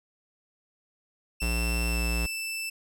sawtooth tone with pitch glide, 2678 to 2649 Hz, E7 to E7, +27 to +8 cents, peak -28 dBFS, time 1.4-2.7 s, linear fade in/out 10 ms, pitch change -19 cents, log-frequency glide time 1.89-2 s
square tone, 58.27 Hz, A#1, in tune, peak -27 dBFS, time 1.42-2.26 s, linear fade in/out 0 ms
effects none

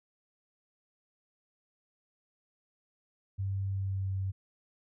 sine tone with pitch glide, 97.4 to 95.89 Hz, G2 to G2, -11 to -38 cents, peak -30 dBFS, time 3.38-4.32 s, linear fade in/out 20 ms, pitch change -27 cents, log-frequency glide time 3.68-4.12 s, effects none

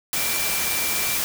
sine tone in noise, 2349 Hz, D7, in tune, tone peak -30 dBFS, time 0.16-1.17 s, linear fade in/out 0 ms, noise white, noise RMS -24 dBFS, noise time 0.13-1.24 s, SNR -9 dB, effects none

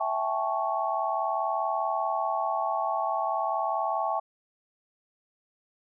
sine chord, A dominant seventh, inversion second, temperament equal with one note detuned, 659.3 / 784 / 864.4 / 1108.7 Hz, E5 / G5 / A5 / C#6, 0 / 0 / -31 / 0 cents, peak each -31 dBFS, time 0-4.2 s, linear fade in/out 10 ms, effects none

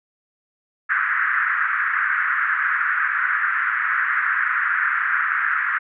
white band-pass noise, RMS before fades -21 dBFS, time 0.89-5.79 s, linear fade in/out 20 ms, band 1300 to 1800 Hz, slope 48 dB/octave, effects none

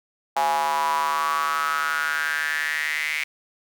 square tone with high-pass filter sweep, 75.7 Hz, D#2, 47 cents flat, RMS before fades -24 dBFS, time 0.36-3.24 s, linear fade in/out 5 ms, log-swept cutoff 810 to 2200 Hz, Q 7.2, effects none

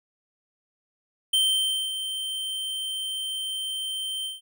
square tone with ADSR envelope, 3117 Hz, G7, 11 cents flat, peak -19 dBFS, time 1.33-4.41 s, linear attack 7 ms, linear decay 570 ms, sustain -10 dB, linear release 160 ms, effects none

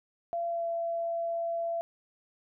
sine tone with pitch glide, 682 to 674.2 Hz, F5 to E5, -41 to +39 cents, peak -29 dBFS, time 0.33-1.81 s, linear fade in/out 0 ms, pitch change -20 cents, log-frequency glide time 0.48-0.66 s, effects none

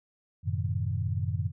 sine chord, F# diminished seventh, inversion none, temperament equal with one note detuned, 92.5 / 110 / 128.49 / 155.56 Hz, F#2 / A2 / C3 / Eb3, 0 / 0 / -31 / 0 cents, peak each -30 / -32 / -35 / -36 dBFS, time 0.43-1.52 s, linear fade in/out 50 ms, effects none

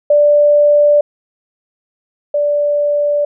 sine tone pair in turn, 587.3 / 584.5 Hz, D5 / D5, 0 / -8 cents, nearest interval unison, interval 8 cents, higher first, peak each -6 / -11 dBFS, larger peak first, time 0.1-1.01 / 2.34-3.25 s, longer neither, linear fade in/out 5 ms, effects none

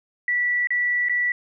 sine tone with dropouts, 1956 Hz, B6, 17 cents flat, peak -19 dBFS, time 0.28-1.32 s, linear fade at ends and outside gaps 2 ms, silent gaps 0.672-0.705 / 1.086-1.095 s, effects none

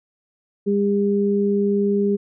sine tone pair together, 201.7 / 403.4 Hz, G3 / G4, +50 / +50 cents, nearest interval octave, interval 1200 cents, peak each -19 dBFS, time 0.66-2.17 s, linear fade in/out 20 ms, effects none

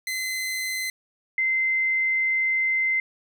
sawtooth / sine tone pair in turn, 2049 / 2073 Hz, C7 / C7, -37 / -17 cents, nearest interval unison, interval 20 cents, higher second, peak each -23 / -20 dBFS, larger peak second, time 0.07-0.9 / 1.38-3 s, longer second, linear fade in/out 2 ms, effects none

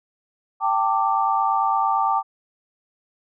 sine chord, G suspended second, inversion none, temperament equal with one note detuned, 784 / 892.8 / 1174.7 Hz, G5 / A5 / D6, 0 / +25 / 0 cents, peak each -22 dBFS, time 0.6-2.23 s, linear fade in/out 50 ms, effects none

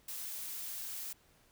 blue noise, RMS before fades -42 dBFS, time 0.08-1.13 s, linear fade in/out 5 ms, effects pink hiss -67 dBFS RMS until 1.51 s

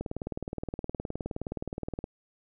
click train, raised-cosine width 2 ms, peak -20 dBFS, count 40, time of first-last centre 0.01-2.041 s, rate 19.2 Hz, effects none

